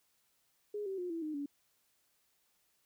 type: tone with pitch steps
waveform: sine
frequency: 415.3 / 385.3 / 357.4 / 331.5 / 307.5 / 285.3 Hz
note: G#4 / G4 / F4 / E4 / D#4 / C#4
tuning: 0 / -30 / +40 / +10 / -20 / +50 cents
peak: -36 dBFS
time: 0.74-1.46 s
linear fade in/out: 5 ms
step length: 120 ms
effects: white hiss -75 dBFS RMS until 2.85 s